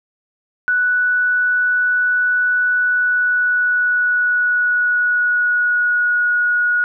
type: tone with pitch glide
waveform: sine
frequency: 1480 to 1453.7 Hz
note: F#6 to F#6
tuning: 0 to -31 cents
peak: -13 dBFS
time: 0.68-6.84 s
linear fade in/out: 0 ms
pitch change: -31 cents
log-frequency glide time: 2.76-6.27 s
effects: none